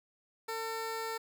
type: tone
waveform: 15% pulse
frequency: 450 Hz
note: A4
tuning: 39 cents sharp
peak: -29 dBFS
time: 0.48-1.18 s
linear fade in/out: 10 ms
effects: none